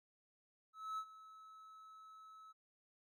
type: tone with ADSR envelope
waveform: triangle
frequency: 1297 Hz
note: E6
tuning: 28 cents flat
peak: -37 dBFS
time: 0.73-2.53 s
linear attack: 250 ms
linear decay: 66 ms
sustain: -17 dB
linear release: 21 ms
effects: none